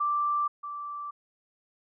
sine tone pair in turn, 1174.7 / 1167.9 Hz, D6 / D6, 0 / -10 cents, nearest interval unison, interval 10 cents, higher first, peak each -24 / -34 dBFS, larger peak first, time 0-0.48 / 0.63-1.11 s, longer neither, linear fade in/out 10 ms, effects none

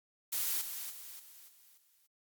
blue noise with echo, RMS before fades -34 dBFS, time 0.32-0.62 s, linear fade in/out 10 ms, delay 290 ms, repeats 5, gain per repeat -7 dB, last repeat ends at 2.07 s, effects Opus 48 kbps

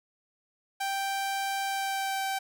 sawtooth tone with pitch glide, 784 to 775.9 Hz, G5 to G5, 0 to -18 cents, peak -25 dBFS, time 0.8-2.39 s, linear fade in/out 10 ms, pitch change -18 cents, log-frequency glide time 1.64-2.25 s, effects none

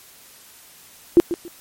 sine tone with echo, 343.8 Hz, F4, 27 cents flat, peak -6 dBFS, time 1.17-1.2 s, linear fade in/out 0 ms, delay 140 ms, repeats 2, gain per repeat -13 dB, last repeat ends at 1.48 s, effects white hiss -47 dBFS RMS until 1.6 s + MP3 64 kbps

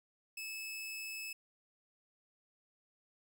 sawtooth tone, 2604 Hz, E7, 22 cents flat, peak -38 dBFS, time 0.37-1.33 s, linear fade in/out 5 ms, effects none

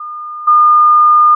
sine tone with level steps, 1215 Hz, D#6, 42 cents flat, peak -22 / -4 dBFS, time 0-1.35 s, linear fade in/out 5 ms, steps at 0.47 s, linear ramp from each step 10 ms, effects none

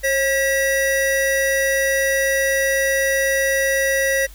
square tone pair together, 540 / 1936 Hz, C#5 / B6, -45 / -35 cents, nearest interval octave + minor seventh, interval 2210 cents, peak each -20 dBFS, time 0.03-4.27 s, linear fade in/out 20 ms, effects added 50 Hz sine -38 dBFS peak until 4.34 s + white hiss -47 dBFS RMS until 4.34 s

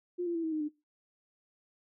sine tone with pitch steps, 354.7 / 342.8 / 331.3 / 320.2 / 309.5 / 299.1 Hz, F4 / F4 / E4 / D#4 / D#4 / D4, +27 / -32 / +9 / +50 / -9 / +32 cents, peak -30 dBFS, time 0.18-0.69 s, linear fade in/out 20 ms, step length 85 ms, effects noise-tail reverb RT60 0.2 s tail -18 dB re dry

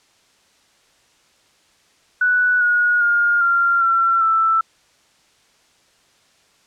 sine tone with pitch steps, 1480 / 1447.9 / 1416.4 / 1385.7 / 1355.6 / 1326.2 Hz, F#6 / F#6 / F6 / F6 / E6 / E6, 0 / -38 / +24 / -14 / +48 / +10 cents, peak -13 dBFS, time 2.21-4.61 s, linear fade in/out 5 ms, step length 400 ms, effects white hiss -57 dBFS RMS until 6.66 s + low-pass 7000 Hz 12 dB/octave

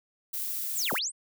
violet noise, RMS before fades -33 dBFS, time 0.33-0.99 s, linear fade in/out 10 ms
sine linear two-way sweep, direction down then up, 9050 to 130.81 to 9050 Hz, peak -28 dBFS, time 0.74-1.12 s, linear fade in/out 50 ms, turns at 0.93 s
effects none

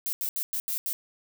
violet noise bursts at uneven times, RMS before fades -30 dBFS, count 6, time 0.06-0.13 / 0.21-0.29 / 0.36-0.43 / 0.53-0.6 / 0.68-0.78 / 0.86-0.93 s, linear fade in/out 0 ms, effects none

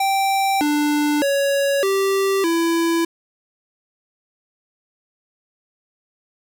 square tone with pitch steps, 781 / 295.8 / 558 / 390.2 / 333.7 Hz, G5 / D4 / C#5 / G4 / E4, -7 / +13 / +11 / -8 / +21 cents, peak -17 dBFS, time 0-3.05 s, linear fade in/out 5 ms, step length 610 ms, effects none

